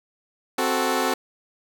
15% pulse chord, F# diminished, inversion second, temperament equal, 261.6 / 370 / 440 Hz, C4 / F#4 / A4, 0 / 0 / 0 cents, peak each -19 dBFS, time 0.58-1.14 s, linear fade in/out 5 ms, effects none

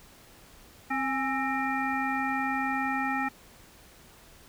harmonic tone with a mistuned harmonic, 264.5 Hz, C4, 19 cents sharp, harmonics 1 / 3 / 5 / 7 / 9, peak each -32 / -31 / -34 / -33 / -37 dBFS, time 0.9-3.29 s, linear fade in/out 10 ms, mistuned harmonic 3, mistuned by +62 cents, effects pink hiss -54 dBFS RMS until 4.48 s

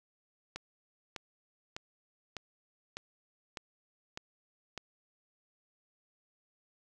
click train, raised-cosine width 0.2 ms, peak -22 dBFS, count 8, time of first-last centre 0.56-4.777 s, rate 1.66 Hz, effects none

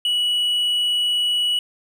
triangle tone, 2936 Hz, F#7, 14 cents flat, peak -16 dBFS, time 0.05-1.59 s, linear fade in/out 2 ms, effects none

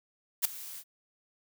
blue noise with ADSR envelope, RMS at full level -23 dBFS, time 0.42-0.84 s, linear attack 29 ms, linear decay 7 ms, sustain -20 dB, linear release 58 ms, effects none

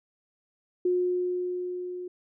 sine tone with level ramp, 360 Hz, F#4, 47 cents flat, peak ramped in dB -21 to -34 dBFS, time 0.85-2.08 s, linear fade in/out 5 ms, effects none

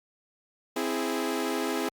sawtooth chord, C augmented, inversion none, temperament equal, 261.6 / 329.6 / 415.3 Hz, C4 / E4 / G#4, 0 / 0 / 0 cents, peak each -28 dBFS, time 0.76-1.89 s, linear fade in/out 5 ms, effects Opus 48 kbps

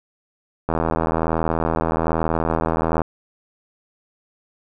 click train, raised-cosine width 1 ms, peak -6 dBFS, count 190, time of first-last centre 0.69-3.018 s, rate 81.2 Hz, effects none

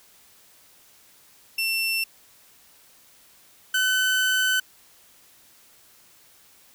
30% pulse tone pair in turn, 2700 / 1515.3 Hz, E7 / F#6, +41 / +41 cents, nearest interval minor seventh, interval 1000 cents, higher first, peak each -20 / -17 dBFS, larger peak second, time 1.58-2.04 / 3.74-4.6 s, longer second, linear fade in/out 5 ms, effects white hiss -55 dBFS RMS until 6.74 s

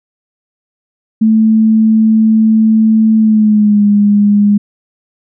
sine tone with pitch glide, 220 to 205.3 Hz, A3 to G#3, 0 to -20 cents, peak -5 dBFS, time 1.21-4.58 s, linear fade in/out 10 ms, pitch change -120 cents, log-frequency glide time 3.17-3.84 s, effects none

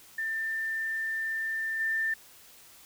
sine tone with level steps, 1789 Hz, A6, 28 cents sharp, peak -29 / -26 dBFS, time 0.18-2.14 s, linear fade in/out 5 ms, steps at 1.79 s, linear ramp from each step 20 ms, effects white hiss -54 dBFS RMS until 2.85 s

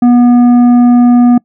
sine tone with tanh clipping, 242.9 Hz, B3, 29 cents flat, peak -4 dBFS, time 0.02-1.38 s, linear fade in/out 5 ms, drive 8 dB, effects noise-tail reverb RT60 0.1 s tail -24 dB re dry

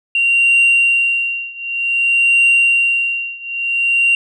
sine tone with tremolo, 2762 Hz, F7, 20 cents flat, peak -6 dBFS, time 0.15-4.15 s, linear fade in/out 2 ms, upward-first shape triangle, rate 0.54 Hz, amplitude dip 95%, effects tanh soft clip ceiling -6 dBFS

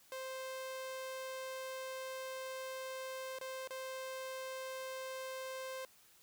sawtooth tone with dropouts, 523.3 Hz, C5, in tune, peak -38 dBFS, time 0.12-5.85 s, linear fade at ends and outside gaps 1 ms, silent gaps 3.387-3.412 / 3.675-3.706 s, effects white hiss -65 dBFS RMS until 6.22 s

